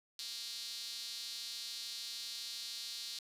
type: tone with high-pass filter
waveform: sawtooth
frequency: 233.1 Hz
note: A#3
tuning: in tune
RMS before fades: -44 dBFS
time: 0.19-3.19 s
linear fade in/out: 2 ms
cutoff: 4200 Hz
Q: 3.9
effects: resampled to 32000 Hz + 10-bit